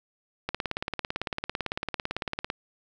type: click train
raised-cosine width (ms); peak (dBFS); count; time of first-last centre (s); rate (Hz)
0.3; -13; 37; 0.49-2.501; 17.9
effects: none